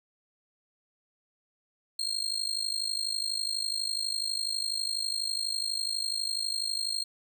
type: tone with amplitude modulation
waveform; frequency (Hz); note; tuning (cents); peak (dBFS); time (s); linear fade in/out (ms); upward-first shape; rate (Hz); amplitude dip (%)
35% pulse; 4226; C8; +16; -24; 1.99-7.04; 5; sine; 52.1; 85
effects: none